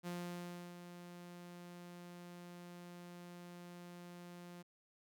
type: tone with ADSR envelope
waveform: sawtooth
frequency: 175.5 Hz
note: F3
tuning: 9 cents sharp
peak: -37 dBFS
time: 0.03-4.63 s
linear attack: 41 ms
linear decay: 670 ms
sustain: -10 dB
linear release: 17 ms
effects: none